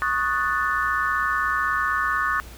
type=chord; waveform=sine; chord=D# half-diminished seventh; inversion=third; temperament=equal; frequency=1108.7 / 1244.5 / 1480 / 1760 Hz; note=C#6 / D#6 / F#6 / A6; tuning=0 / 0 / 0 / 0 cents; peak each=-26 dBFS; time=0.02-2.4 s; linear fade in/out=0 ms; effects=added 60 Hz sine -41 dBFS peak until 2.57 s + pink hiss -45 dBFS RMS until 2.57 s